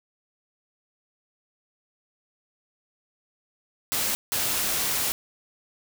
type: noise bursts at uneven times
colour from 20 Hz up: white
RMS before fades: -26 dBFS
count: 2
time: 3.92-4.15 / 4.32-5.12 s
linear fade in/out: 0 ms
effects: none